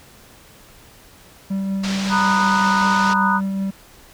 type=tone with tremolo; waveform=triangle; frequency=194.3 Hz; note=G3; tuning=15 cents flat; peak=-17 dBFS; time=1.5-3.71 s; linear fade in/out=10 ms; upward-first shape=triangle; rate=5.3 Hz; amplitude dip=25%
type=low-pass noise; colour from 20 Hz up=white; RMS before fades=-29 dBFS; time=1.83-3.14 s; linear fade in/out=10 ms; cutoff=5600 Hz; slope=24 dB/octave
type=chord; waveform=sine; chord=B major seventh; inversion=third; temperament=just; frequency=926 / 987.8 / 1234.7 / 1481.6 Hz; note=A#5 / B5 / D#6 / F#6; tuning=-12 / 0 / -14 / +2 cents; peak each=-21 dBFS; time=2.09-3.41 s; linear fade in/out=50 ms
effects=pink hiss -47 dBFS RMS until 4.13 s